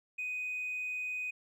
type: tone with hard clipping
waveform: triangle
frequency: 2497 Hz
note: D#7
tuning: 6 cents sharp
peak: -34 dBFS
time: 0.18-1.31 s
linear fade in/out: 10 ms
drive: 2 dB
effects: none